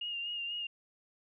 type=tone with vibrato; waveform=sine; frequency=2828 Hz; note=F7; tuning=21 cents sharp; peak=-35 dBFS; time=0.01-0.67 s; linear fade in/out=5 ms; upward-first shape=sine; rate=4.1 Hz; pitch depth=33 cents each way; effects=none